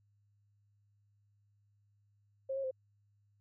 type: tone with pitch steps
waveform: sine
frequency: 535 / 543 / 521 Hz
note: C5 / C#5 / C5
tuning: +38 / -36 / -7 cents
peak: -34 dBFS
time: 2.49-2.712 s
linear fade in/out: 10 ms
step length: 74 ms
effects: added 102 Hz sine -69 dBFS peak until 3.4 s